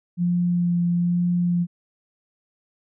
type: tone with vibrato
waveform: sine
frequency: 174.61 Hz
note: F3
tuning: in tune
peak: -18 dBFS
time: 0.17-1.67 s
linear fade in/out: 50 ms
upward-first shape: sine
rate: 1.1 Hz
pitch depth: 12 cents each way
effects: none